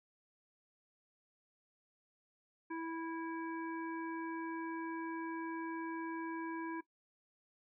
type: harmonic tone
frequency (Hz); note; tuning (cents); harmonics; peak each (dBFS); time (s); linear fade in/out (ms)
328.2; E4; -8; 1 / 3 / 5 / 7; -40 / -46 / -49 / -55; 2.7-6.81; 10
effects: noise-tail reverb RT60 0.1 s tail -17 dB re dry